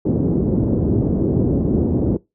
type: low-pass noise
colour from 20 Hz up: white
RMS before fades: -17 dBFS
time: 0.05-2.17 s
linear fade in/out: 5 ms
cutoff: 360 Hz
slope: 24 dB/octave
effects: noise-tail reverb RT60 0.2 s tail -21 dB re dry + high-pass 60 Hz 12 dB/octave